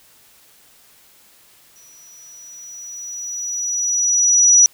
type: tone with exponential growth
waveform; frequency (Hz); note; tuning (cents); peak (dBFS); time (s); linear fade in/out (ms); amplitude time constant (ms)
sine; 5860; F#8; -18; -6; 1.76-4.66; 0; 630
effects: white hiss -51 dBFS RMS until 4.73 s